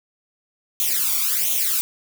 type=noise with flanger; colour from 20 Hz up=blue; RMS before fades=-21 dBFS; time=0.8-1.81 s; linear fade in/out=0 ms; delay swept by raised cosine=0.3 to 0.89 ms; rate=1.4 Hz; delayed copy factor=+0.9; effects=none